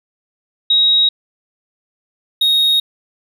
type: tone pair in turn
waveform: sine / triangle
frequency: 3800 / 3750 Hz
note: A#7 / A#7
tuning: +33 / +10 cents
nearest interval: unison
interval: 23 cents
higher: first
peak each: -9 dBFS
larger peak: neither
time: 0.7-1.09 / 2.41-2.8 s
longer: neither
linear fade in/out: 5 ms
effects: none